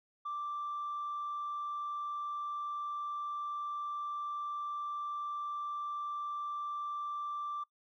triangle tone with tanh clipping, 1174.7 Hz, D6, in tune, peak -36 dBFS, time 0.25-7.64 s, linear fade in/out 10 ms, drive 5 dB, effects noise-tail reverb RT60 0.1 s tail -22 dB re dry

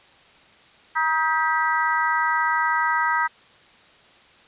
harmonic tone with a mistuned harmonic, 316.4 Hz, D#4, 29 cents sharp, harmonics 3 / 4 / 5 / 6, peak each -23 / -24 / -25 / -26 dBFS, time 0.95-3.28 s, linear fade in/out 20 ms, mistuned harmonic 6, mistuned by +50 cents, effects white hiss -52 dBFS RMS until 4.47 s + resampled to 8000 Hz

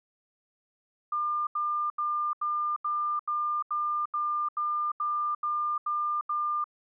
sine tone bursts, 1200 Hz, D6, 37 cents sharp, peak -26 dBFS, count 13, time 1.12-6.642 s, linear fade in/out 5 ms, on 350 ms, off 81 ms, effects none

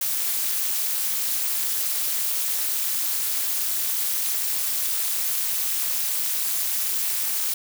blue noise with amplitude modulation, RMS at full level -21 dBFS, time 0.01-7.54 s, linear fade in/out 5 ms, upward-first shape sine, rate 296 Hz, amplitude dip 85%, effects none

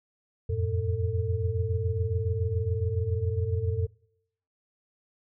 sine tone cluster, 83.9 / 91.1 / 110.8 / 448.2 Hz, E2 / F#2 / A2 / A4, +31 / -26 / +13 / +32 cents, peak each -34 / -28 / -30 / -33 dBFS, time 0.49-3.87 s, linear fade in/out 10 ms, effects noise-tail reverb RT60 0.8 s tail -25 dB re dry

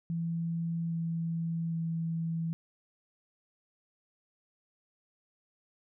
sine tone with pitch steps, 166.9 / 165.75 / 164.6 Hz, E3 / E3 / E3, +22 / +10 / -2 cents, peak -30 dBFS, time 0.1-2.53 s, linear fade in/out 0 ms, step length 810 ms, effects none

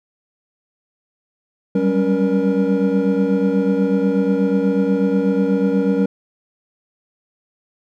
triangle tone cluster, 190.3 / 198.5 / 279.1 / 474.1 Hz, F#3 / G3 / C#4 / A#4, +49 / +22 / +12 / +29 cents, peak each -18 dBFS, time 1.75-6.06 s, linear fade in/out 5 ms, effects none

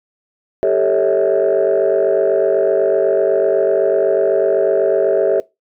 sine chord, A dominant seventh, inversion third, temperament equal with one note detuned, 392 / 440 / 554.4 / 646.8 Hz, G4 / A4 / C#5 / E5, 0 / 0 / 0 / -33 cents, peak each -16 dBFS, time 0.63-5.4 s, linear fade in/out 0 ms, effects noise-tail reverb RT60 0.2 s tail -20 dB re dry + tanh soft clip ceiling -6 dBFS

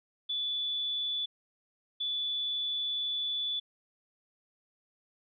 sine tone bursts at uneven times, 3462 Hz, A7, 29 cents flat, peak -30 dBFS, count 2, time 0.29-1.26 / 2-3.6 s, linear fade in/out 10 ms, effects none

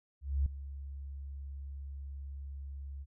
sine tone with ADSR envelope, 69.3 Hz, C#2, in tune, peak -25 dBFS, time 0.21-3.06 s, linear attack 250 ms, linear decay 4 ms, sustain -15 dB, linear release 43 ms, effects none

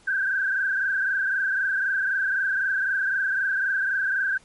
sine tone with frequency modulation, 1568 Hz, G6, in tune, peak -21 dBFS, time 0.07-4.38 s, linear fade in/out 10 ms, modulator 23.9 Hz, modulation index 2.7, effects pink hiss -56 dBFS RMS until 4.44 s + MP3 48 kbps

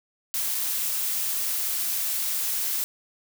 blue noise with dropouts, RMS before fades -27 dBFS, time 0.34-2.84 s, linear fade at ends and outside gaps 0 ms, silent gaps 0.547-0.551 s, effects none

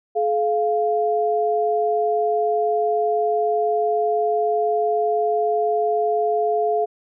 sine tone pair together, 427 / 697 Hz, G#4 / F5, +48 / -4 cents, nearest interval minor sixth, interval 848 cents, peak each -20 dBFS, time 0.15-6.86 s, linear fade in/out 20 ms, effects none

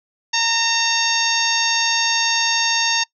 harmonic tone with a mistuned harmonic, 918 Hz, A#5, 27 cents flat, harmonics 1 / 2 / 3 / 4 / 5 / 6 / 7, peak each -24 / -24 / -24 / -24 / -24 / -24 / -24 dBFS, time 0.33-3.04 s, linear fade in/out 10 ms, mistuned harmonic 3, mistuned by -22 cents, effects noise-tail reverb RT60 0.1 s tail -22 dB re dry

